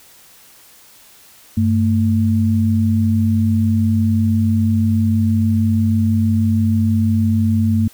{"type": "tone pair together", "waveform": "sine", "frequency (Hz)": [97.24, 223.4], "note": ["G2", "A3"], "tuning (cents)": [-13, 27], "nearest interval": "octave + major second", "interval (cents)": 1440, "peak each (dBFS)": -15, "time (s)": [1.57, 7.88], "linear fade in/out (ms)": 5, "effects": ["white hiss -46 dBFS RMS until 7.93 s"]}